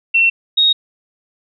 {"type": "tone pair in turn", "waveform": "sine", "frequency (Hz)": [2709, 3753], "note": ["E7", "A#7"], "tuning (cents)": [47, 11], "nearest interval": "tritone", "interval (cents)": 564, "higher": "second", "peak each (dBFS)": -9, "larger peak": "neither", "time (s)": [[0.14, 0.3], [0.57, 0.73]], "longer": "neither", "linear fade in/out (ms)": 10, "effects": []}